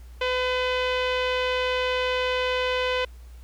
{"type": "tone with low-pass filter", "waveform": "sawtooth", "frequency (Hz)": 505, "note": "B4", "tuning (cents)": 39, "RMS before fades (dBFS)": -25, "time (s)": [0.21, 3.05], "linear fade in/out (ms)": 5, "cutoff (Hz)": 3100, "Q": 2.3, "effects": ["added 60 Hz sine -41 dBFS peak until 3.43 s", "pink hiss -58 dBFS RMS until 3.43 s"]}